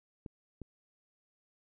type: clicks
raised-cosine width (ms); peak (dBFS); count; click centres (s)
3; -30; 2; 0.262 / 0.617
effects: none